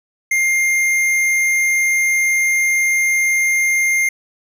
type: tone with tanh clipping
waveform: sine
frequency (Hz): 2113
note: C7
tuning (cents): +16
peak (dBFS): -15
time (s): 0.31-4.09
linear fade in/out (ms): 5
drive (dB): 14
effects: none